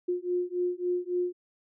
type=beating tone pair; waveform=sine; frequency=355.2 / 358.8 Hz; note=F4 / F4; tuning=+29 / +47 cents; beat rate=3.6 Hz; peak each=-30 / -30 dBFS; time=0.08-1.33 s; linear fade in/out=10 ms; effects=none